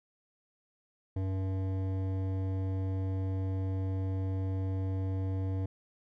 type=tone with hard clipping; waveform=sine; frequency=95.1 Hz; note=F#2; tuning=48 cents sharp; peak=-32 dBFS; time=1.16-5.66 s; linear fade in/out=5 ms; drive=13 dB; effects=none